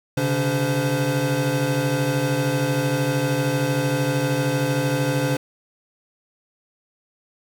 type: tone cluster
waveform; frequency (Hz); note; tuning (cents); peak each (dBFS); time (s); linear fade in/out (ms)
square; 131.1 / 144.1 / 287.2 / 513; C3 / D3 / D4 / C5; +4 / -33 / -39 / -34; -26; 0.17-5.37; 5
effects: none